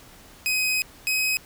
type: tone pair in turn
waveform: sawtooth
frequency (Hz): 2519 / 2532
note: D#7 / D#7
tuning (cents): +21 / +30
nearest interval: unison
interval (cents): 9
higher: second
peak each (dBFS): -18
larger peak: neither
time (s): 0.46-0.82 / 1.07-1.37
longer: first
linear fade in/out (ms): 0
effects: pink hiss -49 dBFS RMS until 1.45 s